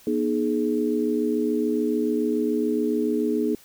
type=tone cluster; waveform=sine; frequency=241 / 308 / 421.7 Hz; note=B3 / D#4 / G#4; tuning=-42 / -17 / +26 cents; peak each=-25 dBFS; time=0.07-3.55 s; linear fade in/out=2 ms; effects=white hiss -52 dBFS RMS until 3.64 s